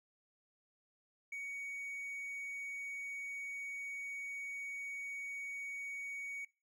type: tone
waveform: triangle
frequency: 2242 Hz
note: C#7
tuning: 19 cents sharp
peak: -39 dBFS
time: 1.32-6.45 s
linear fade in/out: 5 ms
effects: noise-tail reverb RT60 0.3 s tail -19 dB re dry